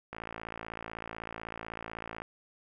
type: click train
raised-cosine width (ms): 0.5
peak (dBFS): -24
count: 118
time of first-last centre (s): 0.13-2.219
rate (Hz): 56
effects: none